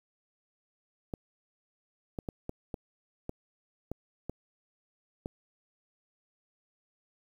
clicks, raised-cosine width 2 ms, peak -22 dBFS, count 9, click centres 1.138 / 2.188 / 2.288 / 2.494 / 2.742 / 3.294 / 3.916 / 4.296 / 5.259 s, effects 9-bit

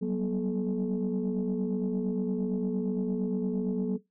sine tone cluster, 187.9 / 196.6 / 240.9 / 429.7 Hz, F#3 / G3 / B3 / A4, +27 / +5 / -43 / -41 cents, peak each -29 / -37 / -31 / -33 dBFS, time 0.01-3.98 s, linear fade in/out 20 ms, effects noise-tail reverb RT60 0.2 s tail -20 dB re dry + tanh soft clip ceiling -21 dBFS

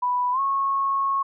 sine tone with pitch glide, 987.8 to 1096 Hz, B5 to C#6, 0 to -20 cents, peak -20 dBFS, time 0.02-1.23 s, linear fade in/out 10 ms, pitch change +180 cents, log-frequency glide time 0.32-0.4 s, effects none

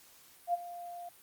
sine tone with ADSR envelope, 698.5 Hz, F5, in tune, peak -25 dBFS, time 0.47-1.09 s, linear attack 67 ms, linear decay 23 ms, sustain -16 dB, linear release 5 ms, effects white hiss -59 dBFS RMS until 1.22 s + Opus 48 kbps

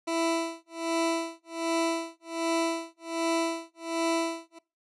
20% pulse tone with tremolo, 331 Hz, E4, 7 cents sharp, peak -19 dBFS, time 0.07-4.59 s, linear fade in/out 10 ms, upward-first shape sine, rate 1.3 Hz, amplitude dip 100%, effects noise-tail reverb RT60 0.3 s tail -23 dB re dry + resampled to 24000 Hz

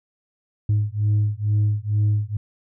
sine beating tone pair, 103.83 / 106.03 Hz, G#2 / G#2, 0 / +36 cents, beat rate 2.2 Hz, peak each -19 dBFS, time 0.69-2.37 s, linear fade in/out 5 ms, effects tanh soft clip ceiling -14 dBFS

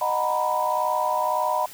sine chord, B major seventh, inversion first, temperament just, 617.4 / 740.8 / 926 / 987.8 Hz, D#5 / F#5 / A#5 / B5, -14 / +2 / -12 / 0 cents, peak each -27 / -28 / -28 / -24 dBFS, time 0.01-1.66 s, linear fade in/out 5 ms, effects white hiss -43 dBFS RMS until 1.73 s

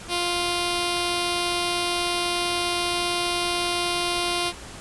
5% pulse tone with notch filter, 350 Hz, F4, 4 cents sharp, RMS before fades -25 dBFS, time 0.08-4.53 s, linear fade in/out 50 ms, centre 1700 Hz, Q 1.5, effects pink hiss -40 dBFS RMS until 4.8 s + resampled to 24000 Hz

